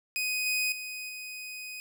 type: tone with level steps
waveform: sawtooth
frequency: 2500 Hz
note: D#7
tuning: 8 cents sharp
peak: -25 / -23 / -33 / -35 dBFS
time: 0.16-1.8 s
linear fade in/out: 0 ms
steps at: 0.46 / 0.72 / 1.09 s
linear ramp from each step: 2 ms
effects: none